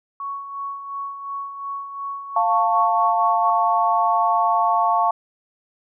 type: tone with tremolo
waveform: sine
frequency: 1113 Hz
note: C#6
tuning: 7 cents sharp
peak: -25 dBFS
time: 0.2-3.5 s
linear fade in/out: 2 ms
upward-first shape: sine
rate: 2.8 Hz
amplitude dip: 55%
type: chord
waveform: sine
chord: F augmented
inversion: none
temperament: equal with one note detuned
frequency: 698.5 / 889.7 / 1108.7 Hz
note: F5 / A5 / C#6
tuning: 0 / +19 / 0 cents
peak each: -20 dBFS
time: 2.36-5.11 s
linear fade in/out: 5 ms
effects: none